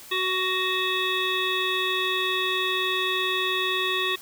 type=harmonic tone with a mistuned harmonic; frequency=372.7 Hz; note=F#4; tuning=13 cents sharp; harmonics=1 / 3 / 5 / 7 / 9 / 10; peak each=-30 / -30 / -30 / -30 / -30 / -30 dBFS; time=0.11-4.16 s; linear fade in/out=10 ms; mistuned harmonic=9; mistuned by=+26 cents; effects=white hiss -45 dBFS RMS until 4.21 s